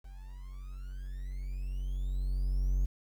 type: tone with level ramp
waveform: triangle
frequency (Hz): 46.25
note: F#1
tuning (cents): 0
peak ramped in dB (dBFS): -42 to -23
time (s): 0.04-2.86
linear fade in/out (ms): 10
effects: 10-bit